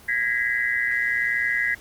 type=tone cluster; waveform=sine; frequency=1650 / 1907 / 2028 Hz; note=G#6 / A#6 / B6; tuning=-12 / +39 / +45 cents; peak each=-25 dBFS; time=0.08-1.75 s; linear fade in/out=10 ms; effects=pink hiss -48 dBFS RMS until 1.8 s + Opus 32 kbps